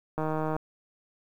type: click train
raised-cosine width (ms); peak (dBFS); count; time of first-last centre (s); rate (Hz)
1; -17; 61; 0.18-0.565; 156
effects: 9-bit